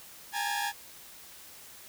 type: tone cluster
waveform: sawtooth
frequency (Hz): 813 / 859 / 925 / 1701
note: G#5 / A5 / A#5 / G#6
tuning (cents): -37 / -42 / -14 / +41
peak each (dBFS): -29 / -35 / -33 / -32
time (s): 0.32-0.73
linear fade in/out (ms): 50
effects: white hiss -50 dBFS RMS until 1.88 s